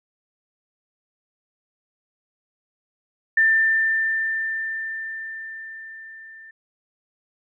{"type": "tone with level ramp", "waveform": "sine", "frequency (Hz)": 1787, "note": "A6", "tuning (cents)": 26, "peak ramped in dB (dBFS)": [-13, -41], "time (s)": [3.37, 6.51], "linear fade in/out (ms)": 5, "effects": []}